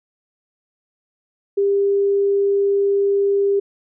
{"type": "tone", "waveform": "sine", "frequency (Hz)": 399.1, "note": "G4", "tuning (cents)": 31, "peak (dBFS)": -14, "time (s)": [1.57, 3.6], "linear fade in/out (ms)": 10, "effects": []}